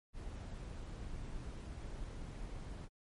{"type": "noise", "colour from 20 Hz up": "brown", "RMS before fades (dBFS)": -45, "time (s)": [0.13, 2.89], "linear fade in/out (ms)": 50, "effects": ["MP3 48 kbps"]}